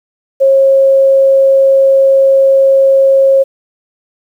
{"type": "tone", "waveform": "sine", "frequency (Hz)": 541, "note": "C#5", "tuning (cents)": -42, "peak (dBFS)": -4, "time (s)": [0.4, 3.44], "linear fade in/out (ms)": 20, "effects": ["7-bit"]}